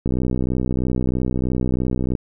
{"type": "click train", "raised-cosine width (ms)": 3, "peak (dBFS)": -9, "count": 133, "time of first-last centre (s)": [0.06, 2.152], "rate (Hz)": 63.1, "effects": []}